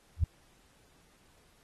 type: tone with exponential growth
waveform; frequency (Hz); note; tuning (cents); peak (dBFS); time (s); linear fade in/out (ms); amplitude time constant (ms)
sine; 81.3; E2; -23; -20; 0.16-0.24; 5; 16
effects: pink hiss -65 dBFS RMS until 1.63 s + AAC 32 kbps